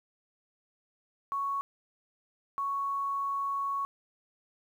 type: tone bursts at uneven times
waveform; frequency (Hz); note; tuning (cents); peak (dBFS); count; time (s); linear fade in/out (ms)
sine; 1111; C#6; +4; -29; 2; 1.32-1.61 / 2.58-3.85; 0
effects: 10-bit

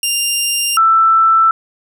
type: tone pair in turn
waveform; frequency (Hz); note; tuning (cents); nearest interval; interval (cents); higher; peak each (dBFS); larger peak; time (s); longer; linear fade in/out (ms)
15% pulse / sine; 2794 / 1327.8; F7 / E6; 0 / +12; octave + minor second; 1288; first; -7; neither; 0.03-0.77 / 0.77-1.51; neither; 2
effects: none

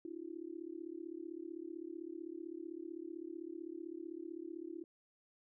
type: tone with amplitude modulation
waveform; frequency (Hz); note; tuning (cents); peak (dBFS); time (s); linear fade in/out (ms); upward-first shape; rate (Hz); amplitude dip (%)
sine; 333.3; E4; +19; -39; 0.05-4.84; 2; sine; 35.7; 100
effects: none

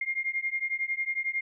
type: beating tone pair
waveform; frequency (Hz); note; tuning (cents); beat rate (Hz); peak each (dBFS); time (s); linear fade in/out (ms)
sine; 2117 / 2128; C7 / C7; +20 / +29; 11; -31; 0.01-1.41; 5
effects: none

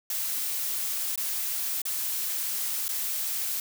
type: noise with dropouts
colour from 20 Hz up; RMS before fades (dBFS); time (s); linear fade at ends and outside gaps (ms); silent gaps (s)
blue; -30; 0.1-3.6; 2; 1.158-1.176 / 1.818-1.853 / 2.882-2.89
effects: none

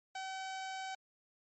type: tone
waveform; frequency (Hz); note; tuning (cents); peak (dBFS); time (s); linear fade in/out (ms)
sawtooth; 763; G5; -47; -36; 0.15-0.95; 5
effects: MP3 32 kbps

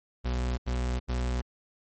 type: tone bursts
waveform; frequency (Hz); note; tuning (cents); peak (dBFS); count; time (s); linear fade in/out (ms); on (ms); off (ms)
40% pulse; 61.74; B1; 0; -26; 3; 0.24-1.42; 20; 340; 80
effects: MP3 32 kbps

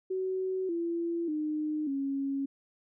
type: tone with pitch steps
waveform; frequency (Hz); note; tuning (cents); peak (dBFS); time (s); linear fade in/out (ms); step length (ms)
sine; 375.6 / 338.5 / 305.1 / 275; F#4 / E4 / D#4 / C#4; +26 / +46 / -34 / -14; -29; 0.1-2.46; 10; 590
effects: none

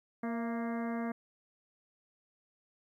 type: harmonic tone with a mistuned harmonic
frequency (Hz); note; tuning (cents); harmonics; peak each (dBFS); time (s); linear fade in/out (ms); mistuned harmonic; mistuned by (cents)
233.1; A#3; 0; 1 / 2 / 3 / 4 / 5 / 6 / 7 / 8 / 9; -34 / -43 / -42 / -49 / -47 / -53 / -50 / -54 / -52; 0.23-1.12; 5; 3; -41
effects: 12-bit

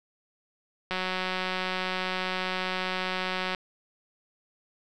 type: click train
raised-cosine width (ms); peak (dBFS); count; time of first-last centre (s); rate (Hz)
0.3; -14; 489; 0.91-3.548; 185
effects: none

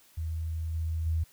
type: tone with level steps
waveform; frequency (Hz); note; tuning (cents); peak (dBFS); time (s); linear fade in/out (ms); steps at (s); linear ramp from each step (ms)
sine; 80.8; E2; -34; -30 / -28 / -25; 0.17-1.24; 10; 0.74 / 1.06; 5
effects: white hiss -60 dBFS RMS until 1.32 s

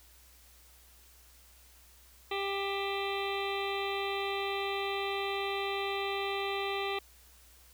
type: harmonic tone with a mistuned harmonic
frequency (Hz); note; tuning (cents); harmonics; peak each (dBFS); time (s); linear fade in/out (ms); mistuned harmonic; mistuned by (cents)
395.6; G4; +16; 1 / 2 / 3 / 5 / 6 / 7 / 8 / 9 / 10; -35 / -38 / -40 / -42 / -43 / -43 / -44 / -45 / -45; 2.31-6.99; 5; 7; -70
effects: added 61 Hz sine -60 dBFS peak until 7.73 s + white hiss -60 dBFS RMS until 7.73 s

